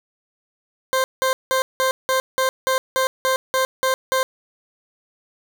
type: tone bursts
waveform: 20% pulse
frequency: 523.3 Hz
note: C5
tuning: in tune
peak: -12 dBFS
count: 12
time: 0.93-4.23 s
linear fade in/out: 0 ms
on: 110 ms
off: 180 ms
effects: 9-bit